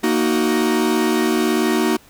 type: chord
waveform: 45% pulse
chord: D# minor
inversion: second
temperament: equal with one note detuned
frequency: 233.1 / 311.1 / 372.1 Hz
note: A#3 / D#4 / F#4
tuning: 0 / 0 / +10 cents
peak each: -20 dBFS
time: 0.03-1.97 s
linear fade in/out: 10 ms
effects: pink hiss -49 dBFS RMS until 2.09 s